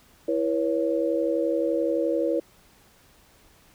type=tone cluster; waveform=sine; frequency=330.8 / 484.4 / 556 Hz; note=E4 / B4 / C#5; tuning=+6 / -34 / +5 cents; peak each=-26 dBFS; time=0.28-2.4 s; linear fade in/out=5 ms; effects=pink hiss -57 dBFS RMS until 3.74 s